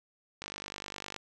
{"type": "click train", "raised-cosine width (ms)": 0.2, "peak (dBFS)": -22, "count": 38, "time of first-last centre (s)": [0.42, 1.163], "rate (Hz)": 49.8, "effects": []}